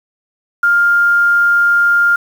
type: tone with quantisation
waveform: sine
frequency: 1403 Hz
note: F6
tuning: 8 cents sharp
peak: -8 dBFS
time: 0.63-2.16 s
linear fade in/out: 5 ms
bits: 6
effects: none